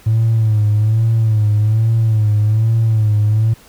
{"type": "tone with vibrato", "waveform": "triangle", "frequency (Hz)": 109.2, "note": "A2", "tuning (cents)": -13, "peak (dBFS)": -7, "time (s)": [0.06, 3.54], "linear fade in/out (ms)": 10, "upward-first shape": "sine", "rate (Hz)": 1.2, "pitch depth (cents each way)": 66, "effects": ["tanh soft clip ceiling -7 dBFS", "pink hiss -45 dBFS RMS until 3.68 s"]}